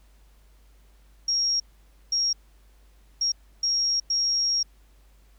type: tone bursts at uneven times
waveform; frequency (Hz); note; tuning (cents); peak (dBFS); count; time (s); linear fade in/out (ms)
sine; 5588; F8; 0; -21; 5; 1.28-1.6 / 2.12-2.33 / 3.21-3.32 / 3.63-4 / 4.1-4.63; 5
effects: added 50 Hz sine -53 dBFS peak until 5.38 s + pink hiss -64 dBFS RMS until 5.38 s